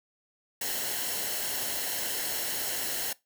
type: noise with comb filter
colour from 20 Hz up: white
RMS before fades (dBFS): -32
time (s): 0.61-3.13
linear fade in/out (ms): 5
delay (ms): 0.83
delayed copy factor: -0.55
effects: noise-tail reverb RT60 0.2 s tail -21 dB re dry